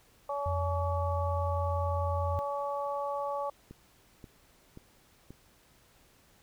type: harmonic tone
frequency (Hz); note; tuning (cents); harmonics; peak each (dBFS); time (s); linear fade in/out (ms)
283.8; C#4; +41; 2 / 3 / 4; -34 / -36 / -37; 0.29-3.5; 5
type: tone with vibrato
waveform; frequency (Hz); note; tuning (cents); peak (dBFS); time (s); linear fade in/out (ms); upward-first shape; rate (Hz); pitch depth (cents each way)
sine; 86.9; F2; -8; -30; 0.46-2.39; 0; triangle; 5.3; 9
type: click train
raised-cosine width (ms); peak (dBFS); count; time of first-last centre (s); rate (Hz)
3; -33; 4; 3.71-5.306; 1.88
effects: pink hiss -63 dBFS RMS until 6.42 s